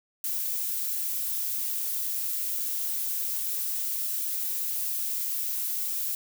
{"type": "noise", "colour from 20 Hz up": "violet", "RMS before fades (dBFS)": -30, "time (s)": [0.24, 6.15], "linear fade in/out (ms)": 2, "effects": []}